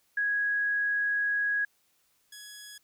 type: tone pair in turn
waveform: sine / 10% pulse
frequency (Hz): 1659 / 1676.3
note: G#6 / G#6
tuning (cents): -2 / +16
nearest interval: unison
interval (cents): 18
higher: second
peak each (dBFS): -25 / -35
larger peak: first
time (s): 0.17-1.65 / 2.32-2.78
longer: first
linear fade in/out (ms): 5
effects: white hiss -70 dBFS RMS until 2.83 s